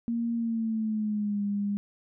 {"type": "tone with pitch glide", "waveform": "sine", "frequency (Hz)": [233.1, 202.9], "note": ["A#3", "G#3"], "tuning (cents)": [0, -40], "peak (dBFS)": -26, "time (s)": [0.08, 1.77], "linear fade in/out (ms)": 0, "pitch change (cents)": -240, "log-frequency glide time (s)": [0.35, 1.42], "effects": []}